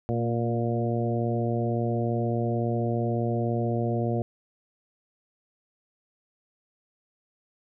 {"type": "harmonic tone with a mistuned harmonic", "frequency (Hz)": 117.8, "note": "A#2", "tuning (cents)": 19, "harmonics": [1, 2, 3, 4, 5, 6], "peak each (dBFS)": [-27, -30, -32, -33, -34, -35], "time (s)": [0.09, 4.22], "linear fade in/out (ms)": 0, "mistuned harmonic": 2, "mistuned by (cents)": -26, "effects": []}